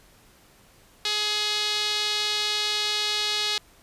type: tone with band-pass filter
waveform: sawtooth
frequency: 420.3 Hz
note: G#4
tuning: 21 cents sharp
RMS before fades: -26 dBFS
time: 1.05-3.58 s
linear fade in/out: 2 ms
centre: 4000 Hz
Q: 2.9
effects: pink hiss -56 dBFS RMS until 3.82 s + resampled to 32000 Hz